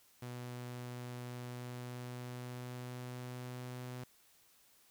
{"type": "tone with pitch glide", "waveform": "sawtooth", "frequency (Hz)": [123.1, 125.18], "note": ["B2", "B2"], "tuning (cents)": [-5, 24], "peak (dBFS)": -39, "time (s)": [0.22, 4.04], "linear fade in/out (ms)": 5, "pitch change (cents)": 29, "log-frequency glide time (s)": [1.44, 3.79], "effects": ["white hiss -67 dBFS RMS until 4.9 s"]}